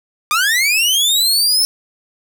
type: linear sweep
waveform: sawtooth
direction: up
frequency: 1174.7 to 5330 Hz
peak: -9 dBFS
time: 0.31-1.65 s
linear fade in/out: 0 ms
effects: none